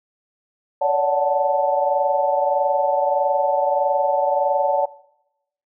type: chord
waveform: sine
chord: D major seventh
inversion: third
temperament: equal with one note detuned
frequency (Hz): 565.7 / 587.3 / 740 / 880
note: C#5 / D5 / F#5 / A5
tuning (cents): +35 / 0 / 0 / 0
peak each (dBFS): -20 / -24 / -22 / -21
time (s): 0.81-4.86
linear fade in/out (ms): 10
effects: noise-tail reverb RT60 0.8 s tail -19 dB re dry